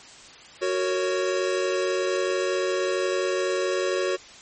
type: chord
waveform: square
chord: F# major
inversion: none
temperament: equal with one note detuned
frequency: 370 / 461.6 / 554.4 Hz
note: F#4 / A#4 / C#5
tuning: 0 / -17 / 0 cents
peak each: -26 / -31 / -28 dBFS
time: 0.61-4.17 s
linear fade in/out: 20 ms
effects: white hiss -46 dBFS RMS until 4.41 s + MP3 32 kbps